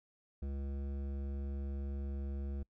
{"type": "tone with hard clipping", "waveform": "triangle", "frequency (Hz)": 69.3, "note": "C#2", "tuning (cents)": 0, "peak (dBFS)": -39, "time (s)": [0.42, 2.63], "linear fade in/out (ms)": 5, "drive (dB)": 17, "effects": ["noise-tail reverb RT60 0.1 s tail -25 dB re dry"]}